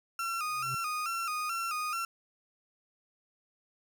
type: tone with vibrato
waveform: 35% pulse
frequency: 1295 Hz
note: E6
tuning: 31 cents flat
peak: -30 dBFS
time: 0.19-2.05 s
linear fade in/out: 2 ms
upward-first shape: square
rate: 2.3 Hz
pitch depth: 80 cents each way
type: tone with exponential growth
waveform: triangle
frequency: 130.81 Hz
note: C3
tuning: in tune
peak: -33 dBFS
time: 0.44-0.75 s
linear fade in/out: 5 ms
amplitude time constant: 67 ms
effects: none